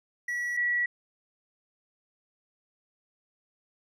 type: tone pair in turn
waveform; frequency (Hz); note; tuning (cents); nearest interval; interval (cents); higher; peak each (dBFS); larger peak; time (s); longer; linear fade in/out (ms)
triangle / sine; 1936 / 1936; B6 / B6; -35 / -35; unison; 0; neither; -27 / -24; second; 0.28-0.57 / 0.57-0.86; neither; 5
effects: none